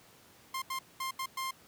sawtooth tone bursts at uneven times, 1055 Hz, C6, 14 cents sharp, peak -30 dBFS, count 5, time 0.54-0.62 / 0.7-0.79 / 1-1.11 / 1.19-1.26 / 1.37-1.51 s, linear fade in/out 5 ms, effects pink hiss -59 dBFS RMS until 1.67 s + high-pass 100 Hz 12 dB/octave

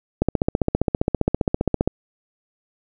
click train, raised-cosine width 2 ms, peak -4 dBFS, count 26, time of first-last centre 0.22-1.876 s, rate 15.1 Hz, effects none

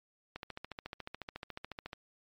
click train, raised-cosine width 0.3 ms, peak -25 dBFS, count 23, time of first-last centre 0.36-1.931 s, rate 14 Hz, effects MP3 64 kbps

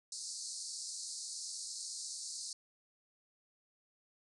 pink band-pass noise, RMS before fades -44 dBFS, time 0.12-2.53 s, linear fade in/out 2 ms, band 4200 to 9600 Hz, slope 96 dB/octave, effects none

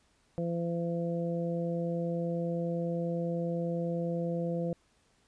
harmonic tone, 170 Hz, F3, 46 cents flat, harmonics 1 / 2 / 3 / 4, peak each -32 / -39 / -34 / -44 dBFS, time 0.38-4.73 s, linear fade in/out 0 ms, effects pink hiss -69 dBFS RMS until 5.27 s + resampled to 22050 Hz

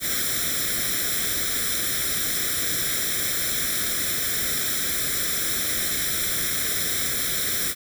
white noise with comb filter, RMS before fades -25 dBFS, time 0-7.75 s, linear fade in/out 50 ms, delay 0.54 ms, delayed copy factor +0.9, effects none

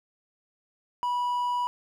triangle tone, 978 Hz, B5, 17 cents flat, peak -23 dBFS, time 1.03-1.67 s, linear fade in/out 0 ms, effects none

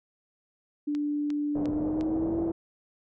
sine tone with pitch glide, 293.7 to 331.6 Hz, D4 to E4, 0 to +10 cents, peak -26 dBFS, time 0.87-2.52 s, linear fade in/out 10 ms, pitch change +210 cents, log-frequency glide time 1.61-2.37 s
click train, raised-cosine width 0.2 ms, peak -26 dBFS, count 4, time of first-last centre 0.95-2.01 s, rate 2.83 Hz
white low-pass noise, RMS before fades -36 dBFS, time 1.55-2.52 s, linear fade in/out 5 ms, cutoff 620 Hz, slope 24 dB/octave
effects none

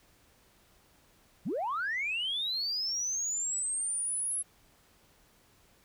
sine linear sweep, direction up, 124.2 to 11000 Hz, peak -29 dBFS, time 1.45-4.43 s, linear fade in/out 20 ms, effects tanh soft clip ceiling -26 dBFS + pink hiss -64 dBFS RMS until 5.84 s

